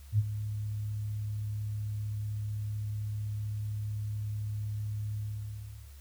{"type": "tone with ADSR envelope", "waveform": "sine", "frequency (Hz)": 105.7, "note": "G#2", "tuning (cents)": 31, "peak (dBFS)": -20, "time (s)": [0.12, 5.93], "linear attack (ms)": 66, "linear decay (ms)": 36, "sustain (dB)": -12, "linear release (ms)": 760, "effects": ["added 70 Hz sine -47 dBFS peak until 6 s", "white hiss -60 dBFS RMS until 6 s"]}